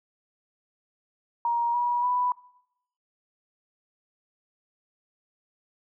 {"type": "tone with pitch steps", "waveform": "sine", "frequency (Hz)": [943, 965.6, 988.7], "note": ["A#5", "B5", "B5"], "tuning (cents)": [20, -39, 2], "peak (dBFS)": -22, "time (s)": [1.45, 2.32], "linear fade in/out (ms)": 2, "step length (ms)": 290, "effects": ["noise-tail reverb RT60 0.8 s tail -22 dB re dry"]}